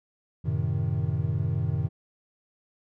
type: chord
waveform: triangle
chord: F# diminished seventh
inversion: none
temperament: equal with one note detuned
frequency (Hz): 92.5 / 110.96 / 130.81 / 155.56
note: F#2 / A2 / C3 / Eb3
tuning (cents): 0 / +15 / 0 / 0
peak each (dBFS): -28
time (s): 0.44-1.89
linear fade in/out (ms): 20
effects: none